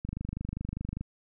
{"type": "click train", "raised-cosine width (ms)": 5, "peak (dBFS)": -22, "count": 25, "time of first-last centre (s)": [0.05, 1.01], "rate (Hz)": 25, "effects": []}